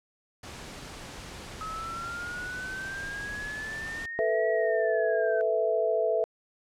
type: noise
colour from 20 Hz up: pink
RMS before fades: -42 dBFS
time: 0.43-4.06 s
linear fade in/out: 5 ms
type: linear two-way sweep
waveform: sine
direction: up then down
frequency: 1273 to 1932 to 1527 Hz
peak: -34 dBFS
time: 1.61-5.41 s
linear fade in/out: 0 ms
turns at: 4.48 s
type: chord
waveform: sine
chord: A suspended second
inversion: none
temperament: equal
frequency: 440 / 493.9 / 659.3 Hz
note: A4 / B4 / E5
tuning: 0 / 0 / 0 cents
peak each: -28 / -30 / -26 dBFS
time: 4.19-6.24 s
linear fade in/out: 0 ms
effects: low-pass 8000 Hz 12 dB/octave